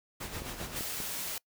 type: noise with tremolo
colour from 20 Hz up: pink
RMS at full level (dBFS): -38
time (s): 0.2-0.8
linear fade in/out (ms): 10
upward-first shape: sine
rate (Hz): 7.6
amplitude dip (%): 55
type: click train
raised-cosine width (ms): 2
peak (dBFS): -27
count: 4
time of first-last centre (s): 0.42-1.003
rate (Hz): 5.15
type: noise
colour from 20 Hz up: white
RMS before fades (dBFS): -37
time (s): 0.76-1.38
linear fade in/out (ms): 2
effects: noise-tail reverb RT60 0.1 s tail -25 dB re dry